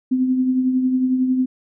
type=tone with tremolo; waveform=sine; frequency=256.8 Hz; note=C4; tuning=32 cents flat; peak=-13 dBFS; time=0.11-1.46 s; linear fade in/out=10 ms; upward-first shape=triangle; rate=11 Hz; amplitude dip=50%; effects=none